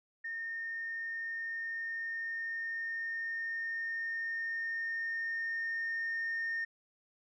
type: tone with level ramp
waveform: sine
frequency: 1828 Hz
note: A#6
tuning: 34 cents flat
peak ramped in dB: -36 to -31 dBFS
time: 0.24-6.65 s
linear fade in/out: 10 ms
effects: tanh soft clip ceiling -30 dBFS